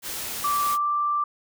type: noise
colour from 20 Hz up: white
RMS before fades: -32 dBFS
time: 0.02-0.78 s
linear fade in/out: 50 ms
type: tone with pitch glide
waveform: sine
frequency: 1165 to 1176.5 Hz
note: D6 to D6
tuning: -14 to +3 cents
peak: -21 dBFS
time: 0.44-1.24 s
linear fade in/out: 5 ms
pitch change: +17 cents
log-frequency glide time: 0.61-0.86 s
effects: none